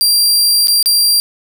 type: tone with dropouts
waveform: sawtooth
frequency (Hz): 4738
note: D8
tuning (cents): +14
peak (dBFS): -6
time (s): 0.01-1.2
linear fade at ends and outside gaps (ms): 0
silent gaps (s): 0.672-0.682 / 0.827-0.859
effects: none